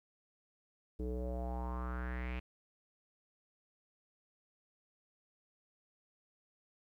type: tone with low-pass filter sweep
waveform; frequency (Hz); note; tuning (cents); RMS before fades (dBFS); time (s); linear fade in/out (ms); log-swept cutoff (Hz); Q
square; 61.74; B1; 0; -39; 0.99-2.4; 10; 380 to 2600; 4.8
effects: 12-bit